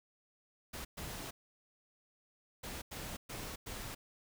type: noise bursts at uneven times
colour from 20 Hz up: pink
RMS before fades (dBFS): -44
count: 6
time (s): 0.73-0.85 / 0.97-1.31 / 2.63-2.82 / 2.91-3.17 / 3.29-3.56 / 3.66-3.95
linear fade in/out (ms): 10
effects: none